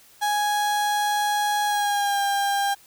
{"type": "tone with pitch glide", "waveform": "35% pulse", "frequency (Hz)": [830.6, 800.5], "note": ["G#5", "G5"], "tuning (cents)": [0, 36], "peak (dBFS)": -19, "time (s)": [0.21, 2.75], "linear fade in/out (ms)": 20, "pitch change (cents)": -64, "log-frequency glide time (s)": [1.66, 2.21], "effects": ["white hiss -53 dBFS RMS until 2.86 s"]}